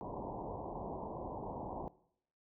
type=low-pass noise; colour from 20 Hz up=white; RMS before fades=-43 dBFS; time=0.01-1.88 s; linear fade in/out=0 ms; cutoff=1000 Hz; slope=96 dB/octave; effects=noise-tail reverb RT60 0.7 s tail -20 dB re dry